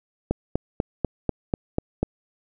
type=click train; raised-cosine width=2 ms; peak=-8 dBFS; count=8; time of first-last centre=0.31-2.03 s; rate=4.07 Hz; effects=none